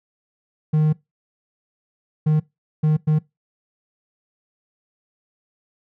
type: tone bursts at uneven times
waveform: triangle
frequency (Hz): 154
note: D#3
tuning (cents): -17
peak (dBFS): -12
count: 4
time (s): 0.73-0.93 / 2.26-2.4 / 2.83-2.97 / 3.07-3.19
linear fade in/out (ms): 10
effects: noise-tail reverb RT60 0.2 s tail -22 dB re dry